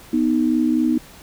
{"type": "tone pair together", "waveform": "sine", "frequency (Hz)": [247.1, 311.1], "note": ["B3", "D#4"], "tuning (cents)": [1, 0], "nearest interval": "major third", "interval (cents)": 399, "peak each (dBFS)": -18, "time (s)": [0.13, 0.98], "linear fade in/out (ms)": 5, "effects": ["pink hiss -44 dBFS RMS until 1.22 s"]}